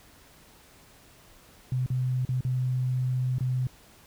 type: tone with dropouts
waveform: sine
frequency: 127.5 Hz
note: C3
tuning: 44 cents flat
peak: -24 dBFS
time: 1.72-3.67 s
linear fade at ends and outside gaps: 2 ms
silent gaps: 1.862-1.902 / 2.251-2.29 / 2.408-2.449 / 3.384-3.407 s
effects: pink hiss -55 dBFS RMS until 4.06 s